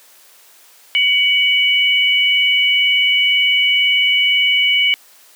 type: tone pair together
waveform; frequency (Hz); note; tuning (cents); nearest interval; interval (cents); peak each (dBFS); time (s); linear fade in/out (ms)
sine; 2259 / 2960; C#7 / F#7; +32 / 0; perfect fourth; 468; -14; 0.95-4.94; 0
effects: white hiss -47 dBFS RMS until 5.35 s + high-pass 400 Hz 12 dB/octave